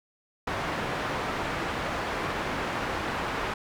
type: low-pass noise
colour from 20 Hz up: white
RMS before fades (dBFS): -31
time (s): 0.47-3.54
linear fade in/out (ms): 5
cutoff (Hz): 1500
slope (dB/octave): 12
effects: none